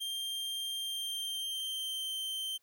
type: tone with pitch glide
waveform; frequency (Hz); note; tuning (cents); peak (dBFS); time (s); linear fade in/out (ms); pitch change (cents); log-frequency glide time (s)
45% pulse; 3182 to 3120; G7 to G7; +25 to -9; -35; 0-2.58; 20; -34; 0.77-2.14
effects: white hiss -75 dBFS RMS until 2.62 s